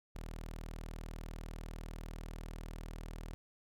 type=tone; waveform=sawtooth; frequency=40.03 Hz; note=D#1; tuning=50 cents sharp; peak=-39 dBFS; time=0.15-3.34 s; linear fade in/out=0 ms; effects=none